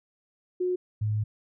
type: tone pair in turn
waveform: sine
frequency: 363 / 106.62 Hz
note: F#4 / G#2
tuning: -33 / +46 cents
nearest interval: octave + major sixth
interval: 2121 cents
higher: first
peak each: -24 dBFS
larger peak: neither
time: 0.6-0.76 / 1.01-1.24 s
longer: second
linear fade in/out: 10 ms
effects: none